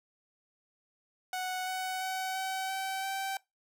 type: tone with pitch steps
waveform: sawtooth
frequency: 740 / 746.9 / 753.8 / 760.8 / 767.9 / 775 Hz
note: F#5 / F#5 / F#5 / F#5 / G5 / G5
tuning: 0 / +16 / +32 / +48 / -36 / -20 cents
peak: -29 dBFS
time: 1.33-3.37 s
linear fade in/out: 2 ms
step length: 340 ms
effects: noise-tail reverb RT60 0.2 s tail -21 dB re dry